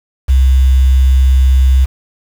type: tone with quantisation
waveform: sine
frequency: 65.41 Hz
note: C2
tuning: in tune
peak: -5 dBFS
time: 0.28-1.86 s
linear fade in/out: 20 ms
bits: 5
effects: none